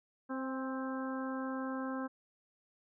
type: harmonic tone with a mistuned harmonic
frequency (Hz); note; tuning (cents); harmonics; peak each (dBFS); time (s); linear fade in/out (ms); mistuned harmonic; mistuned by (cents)
262.7; C4; +7; 1 / 2 / 3 / 4 / 5 / 6; -37 / -43 / -48 / -45 / -47 / -48; 0.29-2.08; 20; 3; +25
effects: none